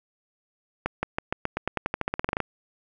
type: accelerating click train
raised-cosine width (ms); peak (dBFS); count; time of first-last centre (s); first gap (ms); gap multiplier
0.5; -10; 19; 0.86-2.403; 170; 0.91
effects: none